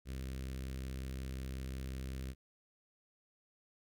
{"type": "tone with notch filter", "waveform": "sawtooth", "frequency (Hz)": 65.5, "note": "C2", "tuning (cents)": 2, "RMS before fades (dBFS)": -42, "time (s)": [0.05, 2.35], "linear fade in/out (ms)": 50, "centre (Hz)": 860, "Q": 0.65, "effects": []}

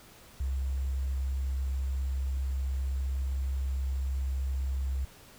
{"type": "tone with sample-and-hold", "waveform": "sine", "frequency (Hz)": 66.6, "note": "C2", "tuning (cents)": 31, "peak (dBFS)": -28, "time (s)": [0.4, 5.05], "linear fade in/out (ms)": 5, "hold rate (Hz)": 7350, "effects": ["pink hiss -54 dBFS RMS until 5.38 s"]}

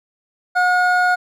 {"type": "tone pair together", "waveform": "triangle", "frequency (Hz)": [725, 1441.6], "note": ["F#5", "F#6"], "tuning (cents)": [-35, -45], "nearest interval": "octave", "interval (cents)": 1190, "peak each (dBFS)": -14, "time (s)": [0.55, 1.16], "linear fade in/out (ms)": 20, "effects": []}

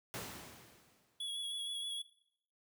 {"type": "noise with exponential decay", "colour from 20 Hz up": "pink", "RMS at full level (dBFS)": -41, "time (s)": [0.14, 1.29], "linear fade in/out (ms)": 0, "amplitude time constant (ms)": 250}
{"type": "tone with vibrato", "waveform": "square", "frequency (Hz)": 3363, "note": "G#7", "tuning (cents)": 21, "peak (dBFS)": -39, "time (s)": [1.2, 2.02], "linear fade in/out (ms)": 5, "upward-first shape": "sine", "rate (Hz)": 6.4, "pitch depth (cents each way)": 25}
{"effects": ["noise-tail reverb RT60 0.7 s tail -18 dB re dry", "high-pass 100 Hz 12 dB/octave"]}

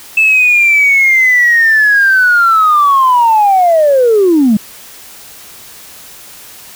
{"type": "linear sweep", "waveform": "sine", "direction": "down", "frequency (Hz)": [2637, 197.9], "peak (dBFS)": -4, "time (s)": [0.17, 4.57], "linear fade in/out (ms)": 5, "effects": ["tanh soft clip ceiling -1 dBFS", "white hiss -34 dBFS RMS until 6.75 s"]}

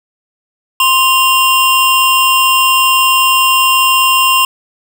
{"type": "tone pair together", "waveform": "square", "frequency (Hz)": [1046.5, 2794], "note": ["C6", "F7"], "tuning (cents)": [0, 0], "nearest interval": "octave + perfect fourth", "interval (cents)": 1700, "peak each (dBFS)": -11, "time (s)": [0.8, 4.45], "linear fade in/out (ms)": 2, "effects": []}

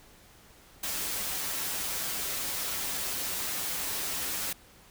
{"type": "noise with comb filter", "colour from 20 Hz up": "white", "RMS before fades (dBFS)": -33, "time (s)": [0.83, 4.53], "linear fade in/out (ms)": 5, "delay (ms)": 8.6, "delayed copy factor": -0.65, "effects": ["pink hiss -56 dBFS RMS until 4.9 s"]}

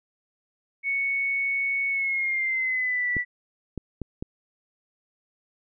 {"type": "tone with pitch glide", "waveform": "sine", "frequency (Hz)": [2217, 1963.7], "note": ["C#7", "B6"], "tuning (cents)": [0, -10], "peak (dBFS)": -23, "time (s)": [0.83, 3.25], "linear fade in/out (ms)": 50, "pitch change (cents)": -210, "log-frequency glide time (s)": [1.89, 3.09]}
{"type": "clicks", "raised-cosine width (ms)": 3, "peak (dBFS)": -18, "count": 4, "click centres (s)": [3.167, 3.777, 4.017, 4.225]}
{"effects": []}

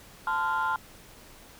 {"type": "chord", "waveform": "sine", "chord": "F major", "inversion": "first", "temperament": "equal with one note detuned", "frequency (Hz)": [880, 1031.5, 1396.9], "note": ["A5", "C6", "F6"], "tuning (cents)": [0, -25, 0], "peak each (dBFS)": -28, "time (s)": [0.27, 0.76], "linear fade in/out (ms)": 2, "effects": ["tanh soft clip ceiling -20 dBFS", "pink hiss -51 dBFS RMS until 1.59 s"]}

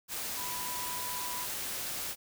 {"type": "tone in noise", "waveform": "sine", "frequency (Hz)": 987.8, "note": "B5", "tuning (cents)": 0, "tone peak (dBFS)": -40, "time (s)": [0.35, 1.48], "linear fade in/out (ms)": 50, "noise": "white", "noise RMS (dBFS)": -37, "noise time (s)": [0.08, 2.16], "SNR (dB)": -6, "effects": []}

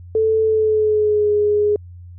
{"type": "tone with pitch glide", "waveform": "sine", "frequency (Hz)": [440, 416.5], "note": ["A4", "G#4"], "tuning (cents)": [0, 5], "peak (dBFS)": -13, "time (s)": [0.15, 1.76], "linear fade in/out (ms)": 2, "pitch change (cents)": -95, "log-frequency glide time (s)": [0.42, 1.31], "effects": ["added 88 Hz sine -35 dBFS peak until 2.18 s"]}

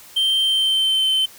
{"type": "tone with pitch glide", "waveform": "triangle", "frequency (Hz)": [3136, 3080], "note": ["G7", "G7"], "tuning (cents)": [0, -31], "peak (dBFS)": -14, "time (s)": [0.16, 1.26], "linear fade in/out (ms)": 10, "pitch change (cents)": -31, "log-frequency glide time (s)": [0.42, 1.08], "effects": ["white hiss -44 dBFS RMS until 1.38 s"]}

